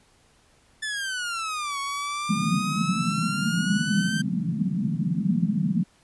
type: exponential two-way sweep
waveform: sawtooth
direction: down then up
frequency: 1760 to 1108.7 to 1570 Hz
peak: -24 dBFS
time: 0.82-4.22 s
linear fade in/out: 10 ms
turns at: 1.79 s
type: band-pass noise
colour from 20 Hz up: pink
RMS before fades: -25 dBFS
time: 2.29-5.84 s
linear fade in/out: 10 ms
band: 160 to 220 Hz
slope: 48 dB/octave
effects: pink hiss -60 dBFS RMS until 6.03 s + resampled to 24000 Hz